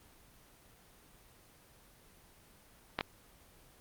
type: clicks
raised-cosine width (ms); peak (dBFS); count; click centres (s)
0.3; -16; 2; 2.989 / 3.009
effects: pink hiss -61 dBFS RMS until 3.8 s + Opus 24 kbps